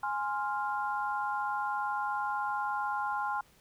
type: chord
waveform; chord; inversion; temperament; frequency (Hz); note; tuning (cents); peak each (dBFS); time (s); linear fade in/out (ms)
sine; F minor; first; equal; 830.6 / 1046.5 / 1396.9; Ab5 / C6 / F6; 0 / 0 / 0; -33 / -35 / -36; 0.03-3.41; 5
effects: pink hiss -63 dBFS RMS until 3.6 s